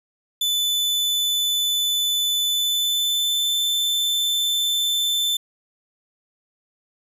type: tone with pitch glide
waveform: 40% pulse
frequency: 3500 to 3535 Hz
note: A7 to A7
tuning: -10 to +7 cents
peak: -18 dBFS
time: 0.41-5.37 s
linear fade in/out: 5 ms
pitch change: +17 cents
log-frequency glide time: 2.47-3.6 s
effects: none